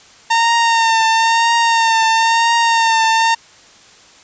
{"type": "tone with vibrato", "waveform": "sawtooth", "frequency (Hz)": 913, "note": "A#5", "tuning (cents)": -36, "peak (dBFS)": -7, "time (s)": [0.3, 3.35], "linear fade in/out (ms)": 10, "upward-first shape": "triangle", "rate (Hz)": 1, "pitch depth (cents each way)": 38, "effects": ["white hiss -44 dBFS RMS until 4.23 s", "resampled to 16000 Hz"]}